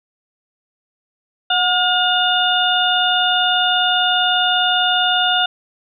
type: harmonic tone with a mistuned harmonic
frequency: 715 Hz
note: F5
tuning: 41 cents sharp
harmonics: 1 / 2 / 4 / 5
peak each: -19 / -19 / -19 / -19 dBFS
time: 1.5-5.46 s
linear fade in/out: 5 ms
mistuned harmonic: 1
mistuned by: +39 cents
effects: none